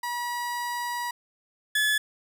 30% pulse tone pair in turn, 965 / 1715.5 Hz, B5 / A6, -40 / -44 cents, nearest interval minor seventh, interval 996 cents, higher second, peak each -26 / -19 dBFS, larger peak second, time 0.03-1.11 / 1.75-1.98 s, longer first, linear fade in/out 5 ms, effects none

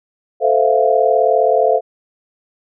sine chord, F major seventh, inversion first, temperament equal with one note detuned, 440 / 515.7 / 659.3 / 698.5 Hz, A4 / C5 / E5 / F5, 0 / -25 / 0 / 0 cents, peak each -16 dBFS, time 0.4-1.81 s, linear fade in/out 50 ms, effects none

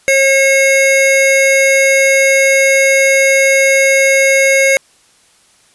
square tone pair together, 541 / 2172 Hz, C#5 / C#7, -42 / -36 cents, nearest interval 2 octaves, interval 2406 cents, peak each -11 dBFS, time 0.08-4.77 s, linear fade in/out 0 ms, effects white hiss -50 dBFS RMS until 5.74 s + resampled to 24000 Hz

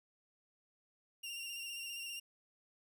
sawtooth tone with vibrato, 2777 Hz, F7, 10 cents flat, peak -39 dBFS, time 1.23-2.2 s, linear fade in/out 10 ms, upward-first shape square, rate 15 Hz, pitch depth 22 cents each way, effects none

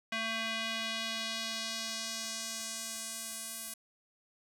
square tone with band-pass filter sweep, 224.3 Hz, A3, 34 cents sharp, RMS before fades -38 dBFS, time 0.12-3.74 s, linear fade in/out 5 ms, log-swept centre 2400 to 11000 Hz, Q 1.4, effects none

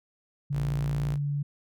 sine tone with pitch glide, 142.3 to 143.7 Hz, C#3 to D3, +46 to -37 cents, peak -26 dBFS, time 0.5-1.43 s, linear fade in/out 10 ms, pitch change +17 cents, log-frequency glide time 0.8-1.03 s
sawtooth tone, 57.3 Hz, A#1, 29 cents flat, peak -29 dBFS, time 0.52-1.18 s, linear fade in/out 50 ms
effects none

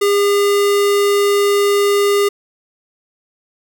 square tone, 405 Hz, G#4, 43 cents flat, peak -12 dBFS, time 0.01-2.29 s, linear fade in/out 10 ms, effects none

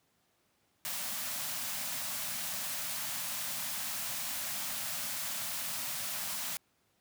white band-stop noise, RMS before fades -37 dBFS, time 0.85-6.57 s, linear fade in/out 0 ms, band 280 to 550 Hz, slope 96 dB/octave, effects pink hiss -73 dBFS RMS until 7 s + high-pass 100 Hz 12 dB/octave

